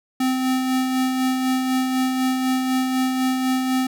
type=tone with tremolo; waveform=square; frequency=258.7 Hz; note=C4; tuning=19 cents flat; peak=-18 dBFS; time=0.2-3.87 s; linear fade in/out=5 ms; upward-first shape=sine; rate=4 Hz; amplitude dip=35%; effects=none